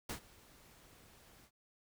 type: noise with ADSR envelope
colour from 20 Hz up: pink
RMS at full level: -40 dBFS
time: 0.09-1.51 s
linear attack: 6 ms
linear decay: 100 ms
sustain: -22 dB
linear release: 68 ms
effects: none

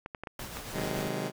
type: clicks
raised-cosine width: 0.5 ms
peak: -23 dBFS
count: 7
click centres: 0.061 / 0.148 / 0.236 / 0.272 / 0.394 / 0.57 / 0.785 s
type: noise with tremolo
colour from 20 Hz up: pink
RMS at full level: -39 dBFS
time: 0.39-1.09 s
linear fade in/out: 5 ms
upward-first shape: triangle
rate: 7.1 Hz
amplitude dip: 45%
type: chord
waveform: 15% pulse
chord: Ab dominant seventh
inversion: first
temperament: just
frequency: 129.78 / 155.74 / 186.89 / 207.7 Hz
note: C3 / Eb3 / Gb3 / Ab3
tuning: -14 / +2 / +18 / 0 cents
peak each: -31 dBFS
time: 0.72-1.32 s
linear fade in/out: 50 ms
effects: none

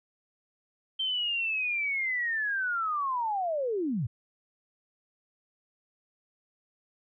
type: linear sweep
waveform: sine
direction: down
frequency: 3136 to 98 Hz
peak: -27 dBFS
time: 0.99-4.07 s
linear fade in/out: 10 ms
effects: none

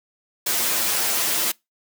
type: noise with comb filter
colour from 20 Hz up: white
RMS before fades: -22 dBFS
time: 0.46-1.52 s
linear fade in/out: 10 ms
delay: 8.8 ms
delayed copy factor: +0.9
effects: noise-tail reverb RT60 0.2 s tail -24 dB re dry + high-pass 200 Hz 12 dB/octave

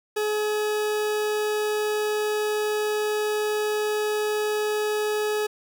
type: tone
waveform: 40% pulse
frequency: 423.6 Hz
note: G#4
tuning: 34 cents sharp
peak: -22 dBFS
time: 0.16-5.47 s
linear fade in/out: 10 ms
effects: 9-bit

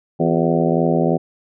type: harmonic tone with a mistuned harmonic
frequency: 82.9 Hz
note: E2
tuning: 10 cents sharp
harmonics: 2 / 3 / 4 / 5 / 6 / 7 / 8 / 9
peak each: -19 / -21 / -22 / -23 / -24 / -24 / -25 / -26 dBFS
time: 0.19-1.18 s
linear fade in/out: 20 ms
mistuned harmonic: 4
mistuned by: +89 cents
effects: none

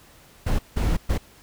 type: noise bursts at uneven times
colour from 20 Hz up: brown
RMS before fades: -21 dBFS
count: 3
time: 0.46-0.59 / 0.76-0.97 / 1.09-1.18 s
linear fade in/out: 10 ms
effects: pink hiss -52 dBFS RMS until 1.42 s

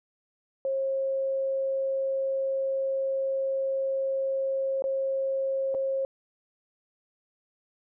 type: tone with dropouts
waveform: sine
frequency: 538 Hz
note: C5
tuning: 48 cents sharp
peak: -25 dBFS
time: 0.65-6.05 s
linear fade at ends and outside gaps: 1 ms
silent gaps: 4.822-4.84 / 5.743-5.748 s
effects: none

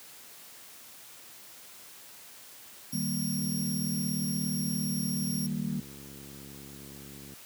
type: tone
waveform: 5% pulse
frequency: 5588 Hz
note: F8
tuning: in tune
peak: -29 dBFS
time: 2.92-5.47 s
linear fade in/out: 10 ms
type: chord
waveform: sine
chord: Eb major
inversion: none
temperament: equal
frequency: 155.56 / 196 / 233.1 Hz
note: Eb3 / G3 / Bb3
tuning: 0 / 0 / 0 cents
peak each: -34 / -33 / -34 dBFS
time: 2.93-5.8 s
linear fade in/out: 5 ms
type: click train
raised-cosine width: 3 ms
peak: -35 dBFS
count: 276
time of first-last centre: 3.39-7.335 s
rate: 69.7 Hz
effects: white hiss -50 dBFS RMS until 7.45 s + high-pass 100 Hz 12 dB/octave

